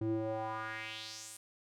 square tone with band-pass filter sweep, 110 Hz, A2, in tune, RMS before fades -39 dBFS, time 0.01-1.37 s, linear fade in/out 5 ms, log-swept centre 250 to 9800 Hz, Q 3, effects none

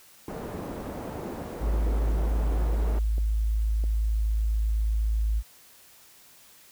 white low-pass noise, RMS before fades -36 dBFS, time 0.28-2.99 s, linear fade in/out 2 ms, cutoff 530 Hz, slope 12 dB/octave
click train, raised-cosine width 2 ms, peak -27 dBFS, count 6, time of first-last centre 0.55-3.839 s, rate 1.52 Hz
sine tone, 54 Hz, A1, 32 cents flat, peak -22 dBFS, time 1.6-5.43 s, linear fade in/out 50 ms
effects white hiss -54 dBFS RMS until 6.71 s

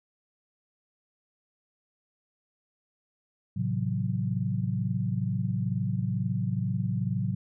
sine chord, F# half-diminished seventh, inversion first, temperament just, 111 / 133.2 / 166.5 / 185 Hz, A2 / C3 / E3 / F#3, +16 / +31 / +18 / 0 cents, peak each -30 / -31 / -36 / -31 dBFS, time 3.56-7.35 s, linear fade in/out 10 ms, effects none

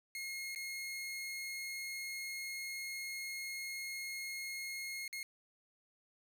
sawtooth tone with dropouts, 2153 Hz, C7, 49 cents sharp, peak -37 dBFS, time 0.15-5.23 s, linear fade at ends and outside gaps 1 ms, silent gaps 0.549-0.559 / 5.079-5.128 s, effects none

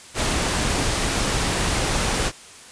pink noise, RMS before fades -22 dBFS, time 0.14-2.32 s, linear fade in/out 50 ms, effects white hiss -43 dBFS RMS until 2.71 s + resampled to 22050 Hz

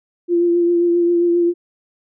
sine tone with vibrato, 345.4 Hz, F4, 19 cents flat, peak -12 dBFS, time 0.28-1.54 s, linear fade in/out 50 ms, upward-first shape triangle, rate 7.5 Hz, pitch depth 25 cents each way, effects none

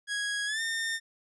sawtooth tone with pitch glide, 1656 to 1816.3 Hz, G#6 to A#6, -5 to -45 cents, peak -26 dBFS, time 0.07-1 s, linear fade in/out 50 ms, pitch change +160 cents, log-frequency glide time 0.46-0.61 s, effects resampled to 24000 Hz

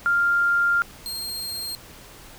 sine / sawtooth tone pair in turn, 1396.9 / 4205 Hz, F6 / C8, 0 / +8 cents, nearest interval octave + perfect fifth, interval 1908 cents, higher second, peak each -17 / -26 dBFS, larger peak first, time 0.06-0.82 / 1.06-1.75 s, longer first, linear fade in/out 0 ms, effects pink hiss -45 dBFS RMS until 2.38 s

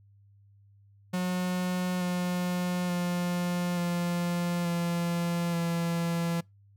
45% pulse tone with pitch steps, 181.3 / 178.8 / 176.34 / 173.91 / 171.52 / 169.16 Hz, F#3 / F3 / F3 / F3 / F3 / E3, -35 / +41 / +17 / -7 / -31 / +45 cents, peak -27 dBFS, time 1.13-6.41 s, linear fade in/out 10 ms, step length 880 ms, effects noise-tail reverb RT60 0.2 s tail -26 dB re dry + added 100 Hz sine -56 dBFS peak until 6.76 s

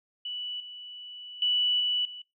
sine tone with level steps, 2960 Hz, F#7, in tune, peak -32 / -40 / -22 / -24 / -39 dBFS, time 0.25-2.22 s, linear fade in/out 5 ms, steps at 0.6 / 1.42 / 1.8 / 2.05 s, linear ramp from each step 2 ms, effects noise-tail reverb RT60 0.2 s tail -21 dB re dry

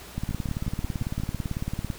two click trains, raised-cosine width 5 ms, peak -16 / -18 dBFS, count 32 / 6, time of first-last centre 0.18-1.902 / 0.31-1.2 s, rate 18 / 5.62 Hz, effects pink hiss -44 dBFS RMS until 1.98 s

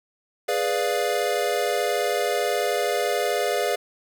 square chord, G# diminished seventh, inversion none, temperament equal, 415.3 / 493.9 / 587.3 / 698.5 Hz, G#4 / B4 / D5 / F5, 0 / 0 / 0 / 0 cents, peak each -28 dBFS, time 0.48-3.76 s, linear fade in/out 10 ms, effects none

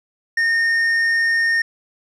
sine tone with tanh clipping, 1834 Hz, A#6, 29 cents flat, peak -16 dBFS, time 0.37-1.62 s, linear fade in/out 5 ms, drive 6 dB, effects none

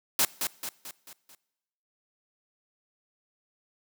white noise with echo, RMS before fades -23 dBFS, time 0.19-0.25 s, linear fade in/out 2 ms, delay 220 ms, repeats 5, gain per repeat -6 dB, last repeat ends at 1.35 s, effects noise-tail reverb RT60 1.0 s tail -22 dB re dry + high-pass 150 Hz 12 dB/octave

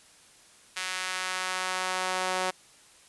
sawtooth tone with high-pass filter sweep, 185.1 Hz, F#3, 1 cent sharp, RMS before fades -31 dBFS, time 0.76-2.51 s, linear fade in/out 10 ms, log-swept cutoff 1900 to 630 Hz, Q 1, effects white hiss -56 dBFS RMS until 3.08 s + resampled to 24000 Hz

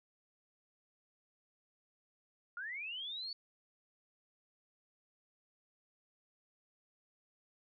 sine linear sweep, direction up, 1378 to 4506 Hz, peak -40 dBFS, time 2.57-3.33 s, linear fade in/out 2 ms, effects none

